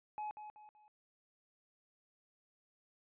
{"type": "tone with echo", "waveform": "triangle", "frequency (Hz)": 847, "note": "G#5", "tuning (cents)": 34, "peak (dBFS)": -37, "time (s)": [0.18, 0.31], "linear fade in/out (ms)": 0, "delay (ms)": 190, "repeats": 3, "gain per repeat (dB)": -8, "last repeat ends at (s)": 0.88, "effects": ["resampled to 8000 Hz"]}